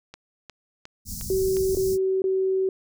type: click train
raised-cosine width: 0.2 ms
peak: -23 dBFS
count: 5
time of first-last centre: 0.14-1.569 s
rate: 2.8 Hz
type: band-stop noise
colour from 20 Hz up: pink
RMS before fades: -33 dBFS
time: 1.05-1.98 s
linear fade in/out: 50 ms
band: 220 to 5000 Hz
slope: 48 dB/octave
type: tone bursts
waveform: sine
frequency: 380.1 Hz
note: F#4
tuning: 47 cents sharp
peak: -20 dBFS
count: 3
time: 1.3-2.69 s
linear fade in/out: 2 ms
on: 450 ms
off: 20 ms
effects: none